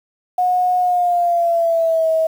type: tone with pitch glide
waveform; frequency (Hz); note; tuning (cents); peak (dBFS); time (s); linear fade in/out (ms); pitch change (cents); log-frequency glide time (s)
sine; 726 to 643.1; F#5 to E5; -33 to -43; -13; 0.38-2.27; 5; -210; 0.79-2.09
effects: 7-bit